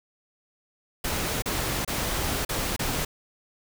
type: noise with dropouts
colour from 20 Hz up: pink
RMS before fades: -28 dBFS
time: 1.04-3.05 s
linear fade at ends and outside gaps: 5 ms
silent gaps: 1.422-1.457 / 1.849-1.876 / 2.45-2.491 / 2.764-2.792 s
effects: none